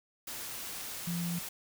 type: tone in noise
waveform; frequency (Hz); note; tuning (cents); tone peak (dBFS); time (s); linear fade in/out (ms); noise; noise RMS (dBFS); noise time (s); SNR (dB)
sine; 172.2; F3; -24; -32; 1.07-1.39; 5; white; -41; 0.27-1.49; +6
effects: none